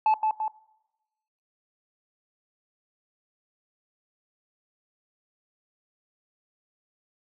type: tone with echo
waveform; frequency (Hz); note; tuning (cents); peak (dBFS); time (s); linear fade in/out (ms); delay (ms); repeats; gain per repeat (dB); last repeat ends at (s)
sine; 868; A5; -24; -15; 0.06-0.14; 2; 170; 2; -5; 0.48
effects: noise-tail reverb RT60 1.0 s tail -21 dB re dry + tanh soft clip ceiling -17 dBFS